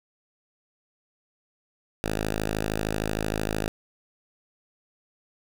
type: tone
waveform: 5% pulse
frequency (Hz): 53.1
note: G#1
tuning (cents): +39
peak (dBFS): -15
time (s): 2.04-3.68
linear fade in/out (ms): 0
effects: none